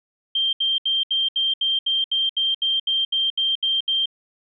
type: tone bursts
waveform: sine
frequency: 3164 Hz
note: G7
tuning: 15 cents sharp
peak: -18 dBFS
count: 15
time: 0.35-4.058 s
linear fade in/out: 5 ms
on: 180 ms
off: 72 ms
effects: none